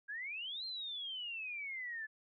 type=exponential two-way sweep; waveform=sine; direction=up then down; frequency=1596 to 4206 to 1718 Hz; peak=-40 dBFS; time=0.08-2.07 s; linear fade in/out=20 ms; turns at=0.65 s; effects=none